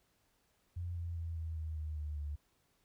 sine tone with pitch steps, 87.31 / 85.17 / 83.08 / 81.04 / 79.05 / 77.11 / 75.22 / 73.38 Hz, F2 / F2 / E2 / E2 / D#2 / D#2 / D2 / D2, 0 / -43 / +14 / -29 / +28 / -15 / +42 / -1 cents, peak -37 dBFS, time 0.76-2.36 s, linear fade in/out 10 ms, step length 200 ms, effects pink hiss -75 dBFS RMS until 2.84 s

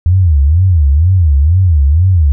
sine tone with vibrato, 80.9 Hz, E2, 32 cents flat, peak -5 dBFS, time 0.06-2.32 s, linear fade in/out 0 ms, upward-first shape sine, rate 2.1 Hz, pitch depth 280 cents each way, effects none

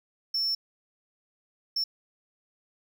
triangle tone bursts at uneven times, 5400 Hz, E8, 41 cents sharp, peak -24 dBFS, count 2, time 0.34-0.55 / 1.76-1.84 s, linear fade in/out 5 ms, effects none

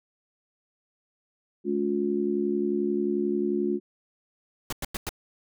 harmonic tone, 71.3 Hz, C#2, 49 cents sharp, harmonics 3 / 4 / 5, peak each -29 / -30 / -26 dBFS, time 1.64-3.8 s, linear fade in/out 50 ms
pink noise bursts, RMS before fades -31 dBFS, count 4, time 4.7-5.092 s, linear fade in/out 2 ms, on 26 ms, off 96 ms
effects none

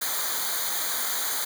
white noise with comb filter, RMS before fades -28 dBFS, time 0.01-1.45 s, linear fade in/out 10 ms, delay 0.37 ms, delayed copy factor -0.95, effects none

